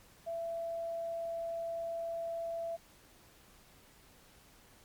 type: tone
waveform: sine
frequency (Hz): 669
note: E5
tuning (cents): +25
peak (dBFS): -35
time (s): 0.26-2.77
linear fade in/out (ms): 20
effects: pink hiss -61 dBFS RMS until 4.84 s + MP3 96 kbps